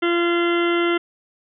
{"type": "harmonic tone", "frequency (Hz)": 343.9, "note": "F4", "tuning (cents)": -27, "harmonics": [1, 2, 3, 4, 5, 6, 8, 9, 10], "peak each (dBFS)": [-18, -30, -34, -25, -35, -27, -33, -32, -37], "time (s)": [0.02, 0.98], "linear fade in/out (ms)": 10, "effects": []}